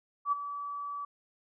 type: tone with ADSR envelope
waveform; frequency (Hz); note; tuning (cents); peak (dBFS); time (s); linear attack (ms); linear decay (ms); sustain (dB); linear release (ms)
sine; 1149; D6; -38; -23; 0.25-1.05; 71; 17; -12; 5
effects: none